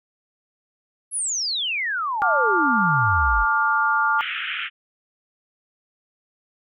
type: exponential sweep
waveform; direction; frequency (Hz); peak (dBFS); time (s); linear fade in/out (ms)
sine; down; 11175 to 42.61; -22; 1.11-3.46; 50
type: chord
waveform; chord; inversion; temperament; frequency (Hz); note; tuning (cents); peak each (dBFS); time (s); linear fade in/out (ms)
sine; D minor; second; just; 881 / 1174.7 / 1409.6; A5 / D6 / F6; +2 / 0 / +16; -23 / -22 / -20; 2.22-4.21; 0
type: band-pass noise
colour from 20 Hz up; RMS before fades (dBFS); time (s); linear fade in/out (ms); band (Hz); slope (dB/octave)
white; -28; 4.18-4.7; 50; 1300 to 3200; 96
effects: none